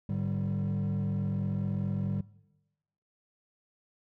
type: tone cluster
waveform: triangle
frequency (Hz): 104.8 / 149.2 / 194.2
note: G#2 / D3 / G3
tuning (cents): +16 / +28 / -16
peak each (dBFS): -30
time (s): 0.09-2.21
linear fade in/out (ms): 5
effects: noise-tail reverb RT60 1.0 s tail -22 dB re dry + tanh soft clip ceiling -23 dBFS